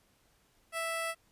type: tone with notch filter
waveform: 10% pulse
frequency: 659.3 Hz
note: E5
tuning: in tune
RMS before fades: -35 dBFS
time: 0.72-1.15 s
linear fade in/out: 50 ms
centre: 3800 Hz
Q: 1.9
effects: pink hiss -69 dBFS RMS until 1.31 s + resampled to 32000 Hz